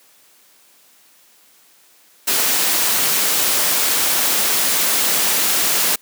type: noise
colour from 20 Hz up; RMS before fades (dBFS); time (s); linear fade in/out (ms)
white; -17; 2.27-5.96; 10
effects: white hiss -52 dBFS RMS until 6.01 s + high-pass 200 Hz 12 dB/octave